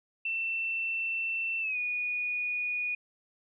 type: tone with pitch glide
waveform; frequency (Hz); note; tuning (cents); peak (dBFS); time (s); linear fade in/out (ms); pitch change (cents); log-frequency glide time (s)
sine; 2683 to 2460; E7 to D#7; +30 to -20; -29; 0.25-2.95; 5; -150; 1.6-1.78
effects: none

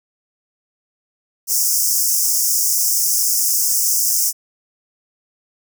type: high-pass noise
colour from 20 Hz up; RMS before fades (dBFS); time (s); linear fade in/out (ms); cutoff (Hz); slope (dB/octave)
pink; -17; 1.47-4.33; 50; 5200; 96
effects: none

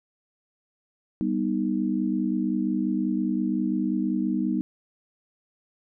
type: chord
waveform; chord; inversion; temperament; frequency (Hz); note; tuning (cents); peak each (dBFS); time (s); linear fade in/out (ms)
sine; G augmented; none; equal with one note detuned; 196 / 245.4 / 311.1; G3 / B3 / D#4; 0 / -11 / 0; -27; 1.21-4.61; 0
effects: none

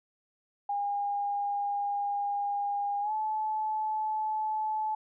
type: tone with pitch glide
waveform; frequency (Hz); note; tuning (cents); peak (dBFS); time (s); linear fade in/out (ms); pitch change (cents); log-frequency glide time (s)
sine; 811 to 864.2; G#5 to A5; -41 to -31; -28; 0.69-4.95; 5; +110; 3.01-3.12
effects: none

